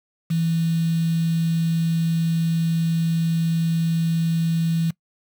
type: tone with quantisation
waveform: sine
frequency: 164.81 Hz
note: E3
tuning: in tune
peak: -18 dBFS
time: 0.3-4.91 s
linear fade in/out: 10 ms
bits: 6
effects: noise-tail reverb RT60 0.1 s tail -22 dB re dry